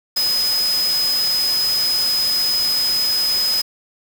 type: tone in noise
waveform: sine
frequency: 5040 Hz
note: D#8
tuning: 21 cents sharp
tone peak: -16 dBFS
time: 0.16-3.62 s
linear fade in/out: 10 ms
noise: white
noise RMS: -27 dBFS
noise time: 0.16-3.62 s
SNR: +8 dB
effects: none